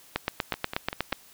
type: two click trains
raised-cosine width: 0.3 ms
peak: -16 / -9 dBFS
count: 4 / 9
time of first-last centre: 0.54-1.124 / 0.16-1.127 s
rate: 5.14 / 8.27 Hz
effects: white hiss -54 dBFS RMS until 1.33 s